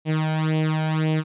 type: tone with flanger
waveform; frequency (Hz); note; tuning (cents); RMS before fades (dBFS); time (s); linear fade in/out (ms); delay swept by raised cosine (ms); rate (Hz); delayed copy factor
sawtooth; 156.7; D#3; +13; -22; 0.05-1.24; 50; 0.34 to 1.31; 1.9; +0.8
effects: resampled to 8000 Hz